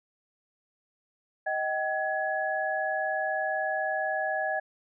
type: tone cluster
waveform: sine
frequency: 628 / 768 / 1682 Hz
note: D#5 / G5 / G#6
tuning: +16 / -36 / +22 cents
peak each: -31 dBFS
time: 1.46-4.6 s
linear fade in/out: 10 ms
effects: none